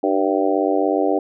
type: harmonic tone with a mistuned harmonic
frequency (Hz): 96.7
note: G2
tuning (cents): -23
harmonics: 3 / 4 / 5 / 6 / 7 / 8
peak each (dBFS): -21 / -22 / -23 / -24 / -24 / -25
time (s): 0.03-1.19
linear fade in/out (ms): 5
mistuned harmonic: 3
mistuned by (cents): +55
effects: none